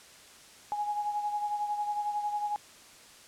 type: beating tone pair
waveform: sine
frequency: 830.6 / 841.6 Hz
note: G#5 / G#5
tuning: 0 / +23 cents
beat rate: 11 Hz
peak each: -30 / -38 dBFS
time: 0.72-2.56 s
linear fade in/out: 0 ms
effects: white hiss -53 dBFS RMS until 3.27 s + low-pass 9000 Hz 12 dB/octave